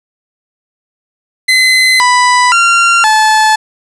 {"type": "tone with pitch steps", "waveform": "30% pulse", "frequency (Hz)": [2041, 990, 1381, 867], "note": ["C7", "B5", "F6", "A5"], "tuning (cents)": [-44, 4, -20, -26], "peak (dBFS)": -3, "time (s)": [1.48, 3.56], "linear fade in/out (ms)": 10, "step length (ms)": 520, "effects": ["resampled to 22050 Hz", "7-bit"]}